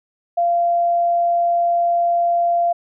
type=tone; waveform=sine; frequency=690 Hz; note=F5; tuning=21 cents flat; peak=-14 dBFS; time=0.37-2.73 s; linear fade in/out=10 ms; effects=none